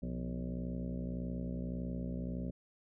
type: harmonic tone with a mistuned harmonic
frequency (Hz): 61.74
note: B1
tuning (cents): 0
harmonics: 1 / 2 / 3 / 4 / 5 / 6 / 7 / 8 / 9 / 10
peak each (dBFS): -42 / -46 / -40 / -42 / -55 / -53 / -54 / -57 / -51 / -56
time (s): 0.02-2.51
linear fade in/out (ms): 10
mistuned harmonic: 3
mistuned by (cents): -90
effects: none